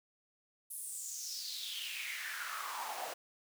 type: noise with high-pass filter sweep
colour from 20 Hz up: pink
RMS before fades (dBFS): -42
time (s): 0.7-3.14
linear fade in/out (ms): 10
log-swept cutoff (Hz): 11000 to 630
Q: 5
effects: none